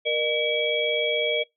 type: tone cluster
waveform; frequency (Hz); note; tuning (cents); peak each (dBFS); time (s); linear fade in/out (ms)
sine; 471.1 / 607 / 2292 / 3310; A#4 / D#5 / D7 / G#7; +18 / -43 / -43 / -6; -27; 0.05-1.44; 20
effects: noise-tail reverb RT60 0.2 s tail -26 dB re dry